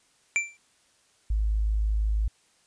square tone with exponential decay, 2349 Hz, D7, in tune, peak -19 dBFS, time 0.36-0.57 s, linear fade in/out 0 ms, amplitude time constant 45 ms
sine tone, 53 Hz, G#1, 36 cents sharp, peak -22 dBFS, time 1.3-2.28 s, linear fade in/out 5 ms
effects white hiss -64 dBFS RMS until 2.66 s + resampled to 22050 Hz

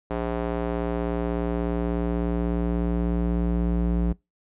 square tone with band-pass filter sweep, 58.27 Hz, A#1, in tune, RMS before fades -25 dBFS, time 0.1-4.13 s, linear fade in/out 10 ms, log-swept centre 550 to 170 Hz, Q 0.88, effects noise-tail reverb RT60 0.2 s tail -23 dB re dry + resampled to 8000 Hz

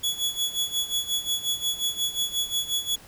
sawtooth tone with tremolo, 3385 Hz, G#7, 32 cents sharp, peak -19 dBFS, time 0.03-2.96 s, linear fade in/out 10 ms, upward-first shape sine, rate 5.6 Hz, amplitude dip 80%, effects pink hiss -49 dBFS RMS until 3.07 s

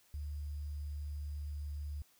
sine tone with sample-and-hold, 73.42 Hz, D2, in tune, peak -38 dBFS, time 0.14-2.02 s, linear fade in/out 0 ms, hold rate 4900 Hz, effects white hiss -68 dBFS RMS until 2.19 s

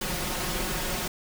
pink noise with comb filter, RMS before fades -30 dBFS, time 0.01-1.08 s, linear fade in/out 5 ms, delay 5.5 ms, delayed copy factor +0.75, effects none

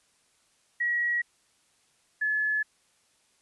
sine tone pair in turn, 1913 / 1715.9 Hz, A#6 / A6, +44 / -44 cents, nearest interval major second, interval 188 cents, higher first, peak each -24 dBFS, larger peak neither, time 0.8-1.22 / 2.21-2.63 s, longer neither, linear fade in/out 10 ms, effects white hiss -67 dBFS RMS until 3.41 s + resampled to 24000 Hz

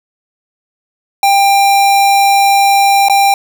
square tone with dropouts, 794 Hz, G5, 22 cents sharp, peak -7 dBFS, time 1.23-3.34 s, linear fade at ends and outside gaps 2 ms, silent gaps 3.085-3.097 s, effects none

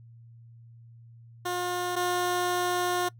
15% pulse tone pair in turn, 357.3 / 357.3 Hz, F4 / F4, +40 / +40 cents, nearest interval unison, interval 0 cents, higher neither, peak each -22 / -19 dBFS, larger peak second, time 1.45-1.96 / 1.96-3.09 s, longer second, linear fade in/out 10 ms, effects noise-tail reverb RT60 0.1 s tail -23 dB re dry + added 116 Hz sine -48 dBFS peak until 3.19 s

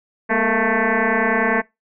sine tone with frequency modulation, 654 Hz, E5, 14 cents flat, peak -15 dBFS, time 0.29-1.62 s, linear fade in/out 20 ms, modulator 223 Hz, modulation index 6.2, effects noise-tail reverb RT60 0.2 s tail -23 dB re dry

